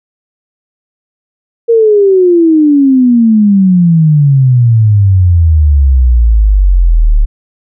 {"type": "exponential sweep", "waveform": "sine", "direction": "down", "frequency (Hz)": [470, 35.58], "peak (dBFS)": -3, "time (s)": [1.68, 7.26], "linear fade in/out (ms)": 20, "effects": []}